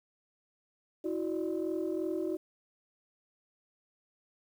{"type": "tone cluster", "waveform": "sine", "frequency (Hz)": [325, 367.9, 593], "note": ["E4", "F#4", "D5"], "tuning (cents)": [-24, -10, 17], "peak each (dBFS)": [-33, -33, -40], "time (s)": [1.04, 2.37], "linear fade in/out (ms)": 10, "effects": ["tanh soft clip ceiling -24 dBFS", "10-bit"]}